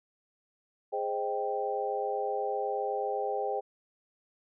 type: chord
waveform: sine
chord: Ab major seventh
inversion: none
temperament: equal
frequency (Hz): 415.3 / 523.3 / 622.3 / 784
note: Ab4 / C5 / Eb5 / G5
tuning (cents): 0 / 0 / 0 / 0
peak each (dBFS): -34 / -35 / -38 / -33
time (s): 0.92-3.61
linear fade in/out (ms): 20
effects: none